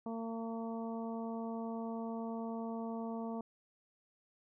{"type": "harmonic tone", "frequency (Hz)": 227.4, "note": "A#3", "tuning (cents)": -43, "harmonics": [1, 2, 3, 4, 5], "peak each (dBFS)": [-39, -45, -46, -49, -53], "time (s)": [0.06, 3.41], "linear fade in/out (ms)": 2, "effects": []}